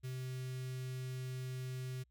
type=tone with notch filter; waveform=square; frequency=128.6 Hz; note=C3; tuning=30 cents flat; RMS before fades=-42 dBFS; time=0.03-2.04 s; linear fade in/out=20 ms; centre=810 Hz; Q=0.52; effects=added 61 Hz sine -70 dBFS peak until 2.1 s